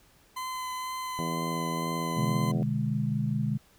40% pulse tone with vibrato, 1022 Hz, C6, 41 cents flat, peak -32 dBFS, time 0.36-2.52 s, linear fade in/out 10 ms, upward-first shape triangle, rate 2.1 Hz, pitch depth 13 cents each way
harmonic tone, 82.41 Hz, E2, in tune, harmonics 2 / 3 / 4 / 5 / 6 / 7 / 8 / 9, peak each -33 / -37 / -39 / -41 / -43 / -44 / -45 / -46 dBFS, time 1.19-2.63 s, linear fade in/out 0 ms
sine chord, G# diminished, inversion first, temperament just, 124.59 / 149.51 / 207.7 Hz, B2 / D3 / G#3, +16 / +31 / 0 cents, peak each -30 dBFS, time 2.16-3.58 s, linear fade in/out 20 ms
effects pink hiss -61 dBFS RMS until 3.78 s

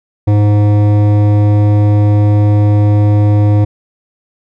sine tone with hard clipping, 103.9 Hz, G#2, 1 cent sharp, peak -8 dBFS, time 0.27-3.65 s, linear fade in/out 10 ms, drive 13 dB, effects none

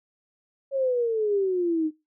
sine exponential sweep, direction down, 554.4 to 305.5 Hz, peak -21 dBFS, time 0.71-1.91 s, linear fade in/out 50 ms, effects noise-tail reverb RT60 0.2 s tail -17 dB re dry

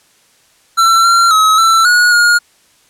square tone with pitch steps, 1345 / 1371 / 1280 / 1335 / 1451 / 1428 Hz, E6 / F6 / D#6 / E6 / F#6 / F6, +34 / -32 / +49 / +22 / -34 / +38 cents, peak -7 dBFS, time 0.77-2.39 s, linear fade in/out 20 ms, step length 270 ms, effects white hiss -51 dBFS RMS until 2.89 s + low-pass 10000 Hz 12 dB/octave

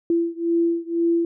sine beating tone pair, 336.4 / 338.4 Hz, E4 / E4, +35 / +45 cents, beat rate 2 Hz, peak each -21 / -22 dBFS, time 0.1-1.25 s, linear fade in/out 2 ms, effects none

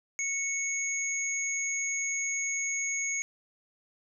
sine tone pair together, 2209 / 6620 Hz, C#7 / G#8, -7 / -6 cents, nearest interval octave + perfect fifth, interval 1901 cents, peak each -32 / -31 dBFS, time 0.19-3.22 s, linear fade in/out 0 ms, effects none

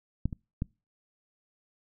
clicks, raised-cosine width 5 ms, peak -15 / -24 / -17 dBFS, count 3, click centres 0.256 / 0.328 / 0.621 s, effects noise-tail reverb RT60 0.3 s tail -26 dB re dry

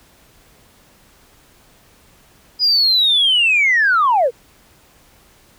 sine linear sweep, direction down, 4987 to 440 Hz, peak -10 dBFS, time 2.59-4.31 s, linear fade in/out 50 ms, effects tanh soft clip ceiling -7 dBFS + pink hiss -51 dBFS RMS until 5.58 s

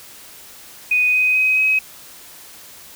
sine tone with pitch steps, 2489 / 2506 / 2524 / 2541 Hz, D#7 / D#7 / D#7 / D#7, 0 / +12 / +24 / +36 cents, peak -13 dBFS, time 0.91-1.79 s, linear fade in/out 5 ms, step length 220 ms, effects white hiss -41 dBFS RMS until 2.95 s

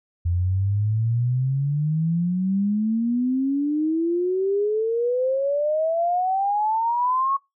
sine exponential sweep, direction up, 85 to 1109 Hz, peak -19 dBFS, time 0.25-7.37 s, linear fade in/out 10 ms, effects noise-tail reverb RT60 0.2 s tail -21 dB re dry

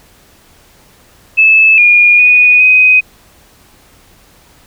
sine tone with pitch steps, 2613 / 2430 / 2472 / 2509 Hz, E7 / D#7 / D#7 / D#7, -16 / -42 / -12 / +14 cents, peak -3 dBFS, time 1.37-3.01 s, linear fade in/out 20 ms, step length 410 ms, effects pink hiss -45 dBFS RMS until 4.66 s

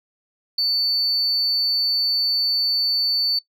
sine tone, 4500 Hz, C#8, 25 cents sharp, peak -16 dBFS, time 0.58-3.39 s, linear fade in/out 5 ms, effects noise-tail reverb RT60 0.1 s tail -22 dB re dry + tanh soft clip ceiling -14 dBFS

